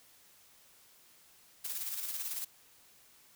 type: noise with tremolo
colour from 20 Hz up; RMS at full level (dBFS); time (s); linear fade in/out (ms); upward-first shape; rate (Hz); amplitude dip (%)
blue; -37; 1.64-2.45; 10; square; 18; 40
effects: white hiss -62 dBFS RMS until 3.35 s